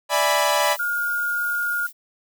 sawtooth chord, E dominant seventh, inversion third, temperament equal with one note detuned, 587.3 / 659.3 / 828.2 / 987.8 Hz, D5 / E5 / G#5 / B5, 0 / 0 / -5 / 0 cents, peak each -18 / -22 / -21 / -18 dBFS, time 0.09-0.77 s, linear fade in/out 50 ms
violet noise, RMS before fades -36 dBFS, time 0.61-1.93 s, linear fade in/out 50 ms
sine tone, 1426 Hz, F6, 36 cents sharp, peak -21 dBFS, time 0.79-1.87 s, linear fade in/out 10 ms
effects none

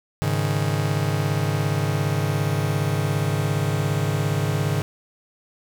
45% pulse chord, Ab suspended fourth, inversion none, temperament just, 103.83 / 138.43 / 155.74 Hz, Ab2 / Db3 / Eb3, 0 / -2 / +2 cents, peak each -25 dBFS, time 0.22-4.82 s, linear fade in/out 0 ms, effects none

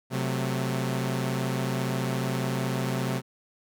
sawtooth chord, F# diminished, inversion second, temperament equal, 130.81 / 185 / 220 Hz, C3 / F#3 / A3, 0 / 0 / 0 cents, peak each -24 / -29 / -30 dBFS, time 0.1-3.22 s, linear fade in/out 50 ms, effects none

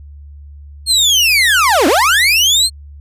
30% pulse linear two-way sweep, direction down then up, 4309 to 253.5 to 4309 Hz, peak -6 dBFS, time 0.86-2.7 s, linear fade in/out 50 ms, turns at 1.87 s, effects added 72 Hz sine -32 dBFS peak until 3 s + resampled to 32000 Hz

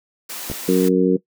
white high-pass noise, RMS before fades -31 dBFS, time 0.29-0.89 s, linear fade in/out 10 ms, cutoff 190 Hz, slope 96 dB/octave
clicks, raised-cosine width 2 ms, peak -14 dBFS, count 2, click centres 0.5 / 0.515 s
harmonic tone, 92.5 Hz, F#2, in tune, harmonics 2 / 3 / 4 / 5, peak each -18 / -18 / -18 / -18 dBFS, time 0.68-1.17 s, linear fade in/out 10 ms
effects noise-tail reverb RT60 0.1 s tail -18 dB re dry

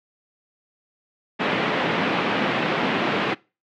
pink band-pass noise, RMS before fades -23 dBFS, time 1.39-3.35 s, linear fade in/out 20 ms, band 170 to 3100 Hz, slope 24 dB/octave, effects noise-tail reverb RT60 0.3 s tail -23 dB re dry

